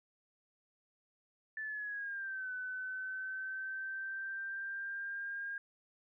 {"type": "linear two-way sweep", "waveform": "sine", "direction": "down then up", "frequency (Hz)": [1760, 1504, 1618], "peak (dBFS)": -38, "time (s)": [1.57, 5.58], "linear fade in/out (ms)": 2, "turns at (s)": 2.52, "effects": []}